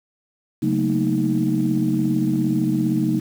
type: tone cluster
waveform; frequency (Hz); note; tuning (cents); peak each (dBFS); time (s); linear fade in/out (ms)
sine; 138.3 / 184.9 / 220.5 / 237.9 / 313.1; C#3 / F#3 / A3 / A#3 / D#4; -4 / -1 / +4 / +35 / +11; -24 / -24 / -23 / -26 / -21; 0.62-3.2; 10
effects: tanh soft clip ceiling -8 dBFS + 7-bit